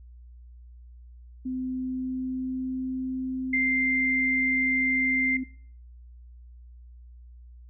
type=tone with pitch glide; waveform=sine; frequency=256.8 to 259.2 Hz; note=C4 to C4; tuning=-32 to -16 cents; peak=-28 dBFS; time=1.45-5.44 s; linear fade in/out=10 ms; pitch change=+16 cents; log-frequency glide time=1.67-3.03 s
type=tone; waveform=sine; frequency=2093 Hz; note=C7; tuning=in tune; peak=-22 dBFS; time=3.53-5.37 s; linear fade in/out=5 ms
effects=noise-tail reverb RT60 0.5 s tail -20 dB re dry + added 60 Hz sine -45 dBFS peak until 7.69 s